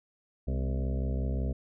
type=harmonic tone with a mistuned harmonic; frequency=65.41 Hz; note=C2; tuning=in tune; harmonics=1 / 2 / 3 / 4 / 6 / 7 / 8 / 9 / 10; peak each=-29 / -35 / -39 / -41 / -45 / -46 / -47 / -48 / -49 dBFS; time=0.47-1.53 s; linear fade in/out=10 ms; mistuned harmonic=3; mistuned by=+64 cents; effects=none